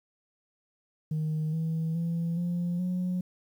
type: tone with pitch steps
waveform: sine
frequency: 155.56 / 161.6 / 167.88 / 174.41 / 181.19 Hz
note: D#3 / E3 / E3 / F3 / F#3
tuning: 0 / -34 / +32 / -2 / -36 cents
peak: -25 dBFS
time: 1.11-3.21 s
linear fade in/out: 5 ms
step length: 420 ms
effects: tanh soft clip ceiling -25 dBFS + 10-bit